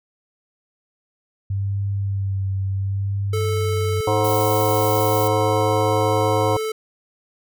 sine tone with vibrato, 98 Hz, G2, in tune, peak -20 dBFS, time 1.5-4.01 s, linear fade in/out 5 ms, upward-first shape sine, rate 0.71 Hz, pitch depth 27 cents each way
square tone, 437.5 Hz, A4, 10 cents flat, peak -23 dBFS, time 3.33-6.72 s, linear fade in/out 5 ms
harmonic tone, 105.5 Hz, G#2, 28 cents sharp, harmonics 1 / 3 / 5 / 7 / 9 / 10, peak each -22 / -27 / -22 / -25 / -25 / -27 dBFS, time 4.07-6.57 s, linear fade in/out 5 ms
violet noise, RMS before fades -29 dBFS, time 4.24-5.28 s, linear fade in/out 5 ms
effects none

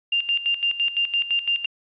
sine tone with tremolo, 2794 Hz, F7, in tune, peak -18 dBFS, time 0.12-1.66 s, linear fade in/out 5 ms, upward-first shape square, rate 5.9 Hz, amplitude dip 75%, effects resampled to 8000 Hz + 10-bit

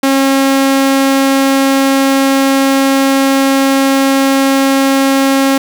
sawtooth tone, 271.3 Hz, C#4, 37 cents flat, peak -4 dBFS, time 0.03-5.58 s, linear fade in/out 5 ms, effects none

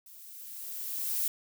violet noise with level ramp, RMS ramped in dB -52 to -29 dBFS, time 0.06-1.28 s, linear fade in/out 2 ms, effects none

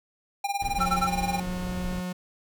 square tone with tremolo, 802 Hz, G5, 39 cents sharp, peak -24 dBFS, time 0.44-1.4 s, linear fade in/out 5 ms, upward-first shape sine, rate 19 Hz, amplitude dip 85%
brown noise, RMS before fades -35 dBFS, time 0.61-2.01 s, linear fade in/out 10 ms
45% pulse tone, 181 Hz, F#3, 38 cents flat, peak -30 dBFS, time 0.78-2.13 s, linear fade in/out 10 ms
triangle tone bursts, 1342 Hz, E6, 31 cents sharp, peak -21 dBFS, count 3, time 0.8-1.072 s, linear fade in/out 10 ms, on 60 ms, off 46 ms
effects none

